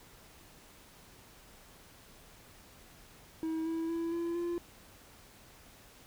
triangle tone with pitch steps, 321.3 / 327.1 / 333 / 339 / 345.2 Hz, E4 / E4 / E4 / E4 / F4, -44 / -13 / +18 / +49 / -20 cents, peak -30 dBFS, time 3.43-4.58 s, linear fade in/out 0 ms, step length 230 ms, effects pink hiss -57 dBFS RMS until 6.06 s

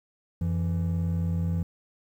triangle tone pair together, 89 / 167.81 Hz, F2 / E3, +33 / +31 cents, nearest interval major seventh, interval 1098 cents, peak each -24 / -25 dBFS, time 0.41-1.63 s, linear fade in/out 5 ms, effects tanh soft clip ceiling -17 dBFS + 10-bit

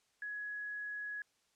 sine tone, 1678 Hz, G#6, 17 cents sharp, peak -39 dBFS, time 0.22-1.22 s, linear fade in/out 2 ms, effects white hiss -75 dBFS RMS until 1.55 s + low-pass 8000 Hz 12 dB/octave

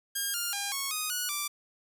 5% pulse tone with pitch steps, 1620 / 1408 / 805 / 1102 / 1245 / 1462 / 1172 Hz, G#6 / F6 / G5 / C#6 / D#6 / F#6 / D6, -43 / +14 / +46 / -11 / +1 / -21 / -4 cents, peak -19 dBFS, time 0.15-1.48 s, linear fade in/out 10 ms, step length 190 ms, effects none

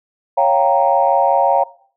sine chord, G half-diminished seventh, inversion second, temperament equal, 554.4 / 698.5 / 784 / 932.3 Hz, Db5 / F5 / G5 / Bb5, 0 / 0 / 0 / 0 cents, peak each -16 dBFS, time 0.37-1.64 s, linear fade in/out 10 ms, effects noise-tail reverb RT60 0.5 s tail -19 dB re dry + tanh soft clip ceiling 0 dBFS

